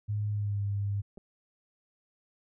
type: tone with pitch glide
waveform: sine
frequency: 104.5 to 100.82 Hz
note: G#2 to G2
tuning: +11 to +49 cents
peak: -28 dBFS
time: 0.08-1.02 s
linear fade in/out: 20 ms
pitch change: -62 cents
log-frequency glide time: 0.3-0.62 s
type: clicks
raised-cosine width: 2 ms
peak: -35 dBFS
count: 2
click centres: 1.174 / 1.179 s
effects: none